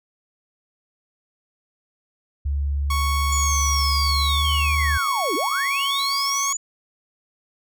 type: tone with pitch glide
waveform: sine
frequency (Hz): 70.8 to 74.71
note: C#2 to D2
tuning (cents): +37 to +30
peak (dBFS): -20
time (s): 2.45-4.98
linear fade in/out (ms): 10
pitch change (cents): +93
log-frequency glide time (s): 4.06-4.48
type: tone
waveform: sawtooth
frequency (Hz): 1108.7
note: C#6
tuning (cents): 0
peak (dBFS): -19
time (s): 2.9-6.53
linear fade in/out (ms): 5
type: linear two-way sweep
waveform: sine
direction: down then up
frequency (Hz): 7030 to 275.7 to 7030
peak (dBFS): -23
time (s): 3.32-6.57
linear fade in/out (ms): 5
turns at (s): 5.35
effects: none